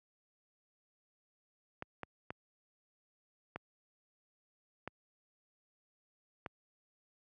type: clicks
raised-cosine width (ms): 0.5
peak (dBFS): -25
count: 6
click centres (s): 1.824 / 2.033 / 2.305 / 3.56 / 4.876 / 6.462
effects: high-pass 80 Hz 12 dB/octave